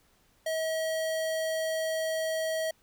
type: tone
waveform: square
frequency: 640 Hz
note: D#5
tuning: 49 cents sharp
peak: -29 dBFS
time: 0.46-2.71 s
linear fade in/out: 5 ms
effects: pink hiss -66 dBFS RMS until 2.82 s